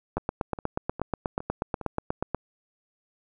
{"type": "two click trains", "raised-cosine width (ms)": 1, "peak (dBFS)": [-12, -22], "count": [19, 5], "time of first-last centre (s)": [[0.17, 2.347], [0.18, 1.813]], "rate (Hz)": [8.27, 2.45], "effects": []}